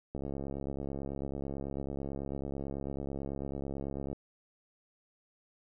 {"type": "click train", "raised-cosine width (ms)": 2, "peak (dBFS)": -25, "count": 276, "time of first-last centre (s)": [0.15, 4.13], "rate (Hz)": 69.1, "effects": []}